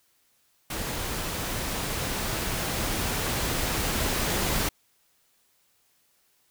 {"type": "noise with level ramp", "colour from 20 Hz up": "pink", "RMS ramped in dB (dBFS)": [-32, -26], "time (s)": [0.7, 4.69], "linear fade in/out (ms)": 5, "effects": ["white hiss -67 dBFS RMS until 6.5 s"]}